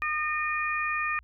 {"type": "harmonic tone", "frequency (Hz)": 610, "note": "D#5", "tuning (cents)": -34, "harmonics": [2, 3, 4], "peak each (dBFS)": [-30, -31, -31], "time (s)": [0.02, 1.19], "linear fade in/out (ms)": 0, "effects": ["added 60 Hz sine -53 dBFS peak until 1.23 s"]}